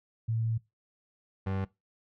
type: tone pair in turn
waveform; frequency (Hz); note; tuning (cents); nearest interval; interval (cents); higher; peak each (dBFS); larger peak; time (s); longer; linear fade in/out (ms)
sine / 30% pulse; 113.1 / 96.19; A2 / G2; +48 / -32; minor third; 280; first; -27; neither; 0.28-0.58 / 1.46-1.65; first; 10
effects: noise-tail reverb RT60 0.2 s tail -20 dB re dry + low-pass 2000 Hz 12 dB/octave